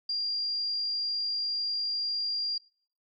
sine tone, 4783 Hz, D8, 31 cents sharp, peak -28 dBFS, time 0.09-2.58 s, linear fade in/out 5 ms, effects noise-tail reverb RT60 0.5 s tail -21 dB re dry

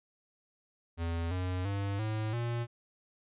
square tone with pitch steps, 83.8 / 91.38 / 99.66 / 108.68 / 118.51 Hz, E2 / F#2 / G2 / A2 / A#2, +29 / -21 / +29 / -21 / +29 cents, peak -32 dBFS, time 0.97-2.67 s, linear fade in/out 50 ms, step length 340 ms, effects resampled to 8000 Hz

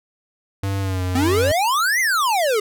square tone with pitch glide, 98 to 91.44 Hz, G2 to F#2, 0 to -20 cents, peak -21 dBFS, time 0.63-1.52 s, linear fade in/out 5 ms, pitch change -120 cents, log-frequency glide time 0.8-1.02 s
square exponential two-way sweep, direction up then down, 246.9 to 2117 to 404.4 Hz, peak -17 dBFS, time 1.15-2.6 s, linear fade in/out 5 ms, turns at 2 s
effects none

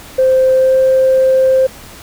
sine tone with pitch glide, 521 to 524.3 Hz, C5 to C5, -7 to +3 cents, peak -6 dBFS, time 0.18-1.67 s, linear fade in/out 10 ms, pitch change +10 cents, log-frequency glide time 0.55-0.76 s, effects tanh soft clip ceiling -3 dBFS + pink hiss -35 dBFS RMS until 2.02 s

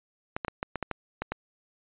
clicks, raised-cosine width 0.5 ms, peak -15 dBFS, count 9, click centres 0.365 / 0.448 / 0.482 / 0.629 / 0.757 / 0.827 / 0.913 / 1.22 / 1.32 s, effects resampled to 8000 Hz

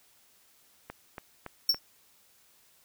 click train, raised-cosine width 0.5 ms, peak -24 dBFS, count 4, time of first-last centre 0.9-1.745 s, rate 3.55 Hz
square tone with exponential decay, 5450 Hz, F8, 43 cents flat, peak -18 dBFS, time 1.69-1.79 s, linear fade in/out 5 ms, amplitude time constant 21 ms
effects white hiss -63 dBFS RMS until 2.84 s

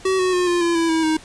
square tone with pitch steps, 379 / 369.1 / 359.4 / 350 / 340.8 / 331.8 / 323.1 / 314.7 Hz, F#4 / F#4 / F4 / F4 / F4 / E4 / E4 / D#4, +42 / -4 / +50 / +4 / -42 / +11 / -35 / +20 cents, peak -17 dBFS, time 0.05-1.17 s, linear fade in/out 5 ms, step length 140 ms, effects pink hiss -43 dBFS RMS until 1.24 s + resampled to 22050 Hz

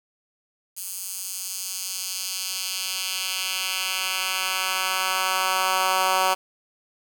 10% pulse tone with high-pass filter sweep, 187.7 Hz, F#3, 25 cents sharp, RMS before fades -26 dBFS, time 0.76-6.35 s, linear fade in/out 20 ms, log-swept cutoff 9000 to 830 Hz, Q 1.1, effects 7-bit

